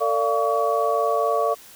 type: tone cluster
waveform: sine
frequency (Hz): 451.4 / 587 / 691 / 1132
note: A4 / D5 / F5 / C#6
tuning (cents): +44 / -1 / -19 / +36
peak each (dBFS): -24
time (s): 0-1.55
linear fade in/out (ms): 20
effects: white hiss -46 dBFS RMS until 1.75 s